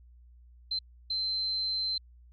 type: tone bursts at uneven times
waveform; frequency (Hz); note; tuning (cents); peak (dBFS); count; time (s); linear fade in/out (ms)
sine; 4100; C8; -36; -28; 2; 0.71-0.79 / 1.1-1.98; 5
effects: added 60 Hz sine -52 dBFS peak until 2.32 s + MP3 48 kbps